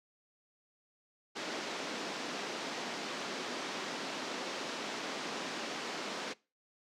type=band-pass noise; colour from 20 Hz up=pink; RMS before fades=-40 dBFS; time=1.35-6.34 s; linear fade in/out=20 ms; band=230 to 6000 Hz; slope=24 dB/octave; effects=noise-tail reverb RT60 0.3 s tail -22 dB re dry